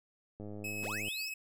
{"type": "click train", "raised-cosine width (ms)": 2, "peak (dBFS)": -32, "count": 72, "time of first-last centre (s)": [0.4, 1.083], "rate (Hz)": 104}
{"type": "tone with tremolo", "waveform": "45% pulse", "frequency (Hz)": 2571, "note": "E7", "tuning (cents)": -44, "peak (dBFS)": -37, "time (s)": [0.64, 1.34], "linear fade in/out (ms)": 5, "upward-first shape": "sine", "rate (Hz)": 7.4, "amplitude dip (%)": 25}
{"type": "linear sweep", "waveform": "square", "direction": "up", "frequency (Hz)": [82, 5588], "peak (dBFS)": -40, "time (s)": [0.82, 1.3], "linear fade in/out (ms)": 20}
{"effects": []}